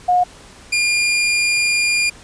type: tone pair in turn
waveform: sine / sawtooth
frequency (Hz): 720 / 2411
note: F#5 / D7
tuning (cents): -47 / +45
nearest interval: octave + major sixth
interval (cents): 2092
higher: second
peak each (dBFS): -11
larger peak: neither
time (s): 0.08-0.24 / 0.72-2.1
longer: second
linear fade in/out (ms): 10
effects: pink hiss -42 dBFS RMS until 2.23 s + resampled to 22050 Hz